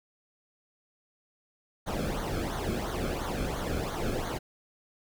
brown noise with flanger, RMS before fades -32 dBFS, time 1.86-4.39 s, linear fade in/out 20 ms, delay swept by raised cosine 0.38 to 1.08 ms, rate 2.9 Hz, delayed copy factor -0.75, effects none

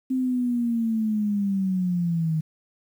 sine linear sweep, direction down, 261.6 to 155.56 Hz, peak -21 dBFS, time 0.1-2.41 s, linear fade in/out 10 ms, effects 9-bit

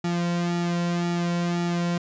sawtooth tone with flanger, 173.1 Hz, F3, 15 cents flat, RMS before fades -25 dBFS, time 0.04-1.98 s, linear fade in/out 5 ms, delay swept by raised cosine 1.9 to 2.45 ms, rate 1.9 Hz, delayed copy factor -0.75, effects resampled to 16000 Hz

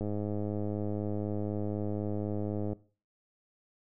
click train, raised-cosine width 2 ms, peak -22 dBFS, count 284, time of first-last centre 0.01-2.731 s, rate 104 Hz, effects noise-tail reverb RT60 0.4 s tail -20 dB re dry

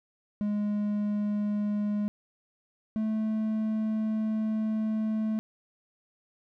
triangle tone pair in turn, 207.7 / 217.8 Hz, G#3 / A3, 0 / -17 cents, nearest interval minor second, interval 83 cents, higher second, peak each -24 dBFS, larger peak neither, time 0.41-2.08 / 2.96-5.39 s, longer second, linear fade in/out 0 ms, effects none

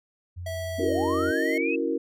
sine tone, 88.6 Hz, F2, 25 cents sharp, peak -33 dBFS, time 0.36-1.32 s, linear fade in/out 20 ms
square tone with pitch glide, 653 to 621.4 Hz, E5 to D#5, -17 to -2 cents, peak -32 dBFS, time 0.46-1.58 s, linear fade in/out 5 ms, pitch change -85 cents, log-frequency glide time 0.81-0.94 s
sine linear sweep, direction up, 235.3 to 2636 Hz, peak -28 dBFS, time 0.78-1.76 s, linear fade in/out 10 ms
sine chord, F# dominant seventh, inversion second, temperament equal, 277.2 / 329.6 / 370 / 466.2 Hz, C#4 / E4 / F#4 / A#4, 0 / 0 / 0 / 0 cents, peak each -30 / -28 / -32 / -28 dBFS, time 0.79-1.98 s, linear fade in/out 10 ms
effects none

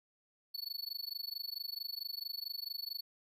square tone with amplitude modulation, 4435 Hz, C#8, in tune, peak -36 dBFS, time 0.54-3.01 s, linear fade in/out 10 ms, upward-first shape sine, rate 24.5 Hz, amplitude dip 100%, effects none

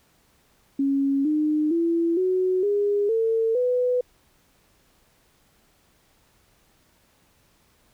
sine tone with pitch steps, 275.8 / 304.3 / 335.6 / 370.3 / 408.5 / 450.6 / 497.1 Hz, C#4 / D#4 / E4 / F#4 / G#4 / A4 / B4, -9 / -38 / +31 / +1 / -29 / +41 / +11 cents, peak -19 dBFS, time 0.79-4.01 s, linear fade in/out 5 ms, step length 460 ms, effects pink hiss -62 dBFS RMS until 7.93 s

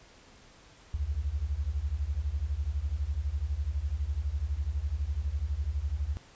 sine beating tone pair, 65.2 / 77.2 Hz, C2 / D#2, -5 / -13 cents, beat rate 12 Hz, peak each -32 / -31 dBFS, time 0.94-6.17 s, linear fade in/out 0 ms, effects pink hiss -56 dBFS RMS until 6.35 s + resampled to 16000 Hz

